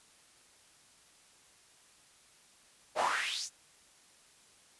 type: noise with high-pass filter sweep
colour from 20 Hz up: brown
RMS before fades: -33 dBFS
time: 2.95-3.5 s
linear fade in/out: 50 ms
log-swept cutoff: 590 to 7300 Hz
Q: 3.9
effects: white hiss -62 dBFS RMS until 4.79 s + resampled to 24000 Hz